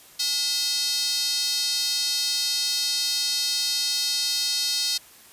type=tone with high-pass filter; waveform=square; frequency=287.2 Hz; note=D4; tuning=39 cents flat; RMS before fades=-25 dBFS; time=0.19-4.98 s; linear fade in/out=10 ms; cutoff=4400 Hz; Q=3.6; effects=white hiss -50 dBFS RMS until 5.32 s + resampled to 32000 Hz